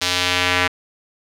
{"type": "tone with band-pass filter sweep", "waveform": "square", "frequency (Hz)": 90, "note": "F#2", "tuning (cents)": -47, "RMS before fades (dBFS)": -19, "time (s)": [0.01, 0.68], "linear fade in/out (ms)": 10, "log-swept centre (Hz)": [4400, 2100], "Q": 1.3, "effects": []}